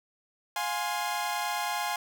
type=chord; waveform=sawtooth; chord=F minor; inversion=none; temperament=equal with one note detuned; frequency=707.4 / 830.6 / 1046.5 Hz; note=F5 / Ab5 / C6; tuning=+22 / 0 / 0 cents; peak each=-31 / -28 / -31 dBFS; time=0.56-1.96 s; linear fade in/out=2 ms; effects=none